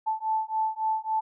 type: beating tone pair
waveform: sine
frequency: 875 / 878.6 Hz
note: A5 / A5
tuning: -10 / -3 cents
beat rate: 3.6 Hz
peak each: -28 dBFS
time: 0.06-1.21 s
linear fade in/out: 20 ms
effects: none